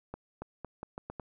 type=accelerating click train; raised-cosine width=1 ms; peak=-25 dBFS; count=7; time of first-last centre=0.14-1.197 s; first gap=280 ms; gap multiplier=0.81; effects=none